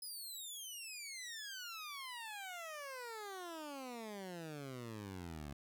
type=exponential sweep; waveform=15% pulse; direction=down; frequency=5100 to 69.3 Hz; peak=-39 dBFS; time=0.02-5.53 s; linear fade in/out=5 ms; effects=none